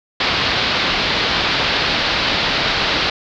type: low-pass noise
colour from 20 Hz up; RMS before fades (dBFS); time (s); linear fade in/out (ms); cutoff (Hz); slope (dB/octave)
white; -18; 0.2-3.1; 5; 4600; 48
effects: none